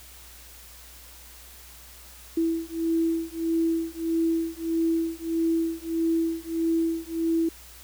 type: beating tone pair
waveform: sine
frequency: 328.4 / 330 Hz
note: E4 / E4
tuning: -6 / +2 cents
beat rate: 1.6 Hz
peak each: -26 dBFS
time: 2.37-7.49 s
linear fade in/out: 5 ms
effects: added 60 Hz sine -50 dBFS peak until 7.83 s + white hiss -48 dBFS RMS until 7.83 s